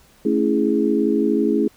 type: chord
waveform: sine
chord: A major seventh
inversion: none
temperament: equal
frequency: 220 / 277.2 / 329.6 / 415.3 Hz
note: A3 / C#4 / E4 / G#4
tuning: 0 / 0 / 0 / 0 cents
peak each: -21 dBFS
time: 0.25-1.68 s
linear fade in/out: 5 ms
effects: pink hiss -53 dBFS RMS until 1.76 s